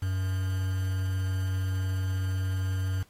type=tone with quantisation; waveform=triangle; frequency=94.2 Hz; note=F#2; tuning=32 cents sharp; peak=-24 dBFS; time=0.02-3.03 s; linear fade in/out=5 ms; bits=7; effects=pink hiss -63 dBFS RMS until 3.09 s + AAC 48 kbps